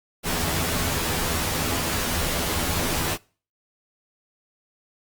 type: noise with comb filter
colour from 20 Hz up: pink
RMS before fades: -25 dBFS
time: 0.23-3.18 s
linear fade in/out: 50 ms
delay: 12 ms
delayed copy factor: +0.65
effects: noise-tail reverb RT60 0.4 s tail -24 dB re dry + Opus 48 kbps